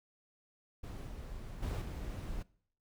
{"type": "noise with level steps", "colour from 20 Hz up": "brown", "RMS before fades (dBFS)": [-43, -45, -36, -41], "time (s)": [0.83, 2.43], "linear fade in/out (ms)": 10, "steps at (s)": [1.07, 1.62, 1.81], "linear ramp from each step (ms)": 10, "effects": ["noise-tail reverb RT60 0.6 s tail -23 dB re dry"]}